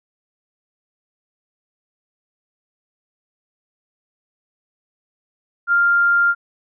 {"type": "tone", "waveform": "sine", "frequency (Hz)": 1396.9, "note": "F6", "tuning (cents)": 0, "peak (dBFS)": -12, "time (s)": [5.67, 6.35], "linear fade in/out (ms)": 50, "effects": []}